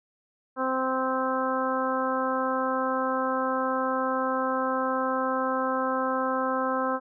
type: harmonic tone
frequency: 260.8 Hz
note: C4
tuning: 5 cents flat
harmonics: 1 / 2 / 3 / 4 / 5 / 6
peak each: -31 / -29 / -34 / -30 / -31 / -37 dBFS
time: 0.56-7 s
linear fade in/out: 50 ms
effects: none